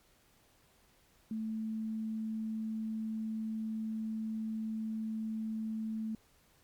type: tone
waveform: sine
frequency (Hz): 220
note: A3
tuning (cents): 0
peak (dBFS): -34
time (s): 1.31-6.15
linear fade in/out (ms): 2
effects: pink hiss -67 dBFS RMS until 6.63 s + MP3 96 kbps